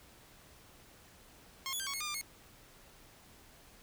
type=tone with pitch steps; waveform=10% pulse; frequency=1074 / 3400 / 1576 / 1113 / 2176 / 1211 / 1191 / 2171 Hz; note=C6 / G#7 / G6 / C#6 / C#7 / D#6 / D6 / C#7; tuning=+45 / +40 / +9 / +7 / -33 / -47 / +24 / -37 cents; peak=-28 dBFS; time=1.66-2.212 s; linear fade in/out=0 ms; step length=69 ms; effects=pink hiss -59 dBFS RMS until 3.82 s